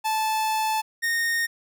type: tone pair in turn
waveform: 45% pulse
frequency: 873 / 1846.6 Hz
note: A5 / A#6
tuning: -14 / -17 cents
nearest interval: octave + minor second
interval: 1297 cents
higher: second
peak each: -22 dBFS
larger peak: neither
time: 0.04-0.82 / 1.02-1.47 s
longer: first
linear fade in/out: 20 ms
effects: none